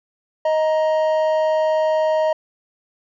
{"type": "tone pair together", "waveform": "triangle", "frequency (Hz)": [626, 938], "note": ["D#5", "A#5"], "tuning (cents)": [10, 11], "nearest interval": "perfect fifth", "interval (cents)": 701, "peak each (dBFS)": [-14, -22], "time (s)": [0.45, 2.33], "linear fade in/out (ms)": 5, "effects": ["resampled to 16000 Hz"]}